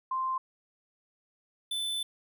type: tone pair in turn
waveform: sine / square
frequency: 1045 / 3515 Hz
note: C6 / A7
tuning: -2 / -2 cents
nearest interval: octave + major sixth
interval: 2100 cents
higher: second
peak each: -28 / -31 dBFS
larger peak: first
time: 0.11-0.38 / 1.71-2.03 s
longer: second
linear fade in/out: 5 ms
effects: none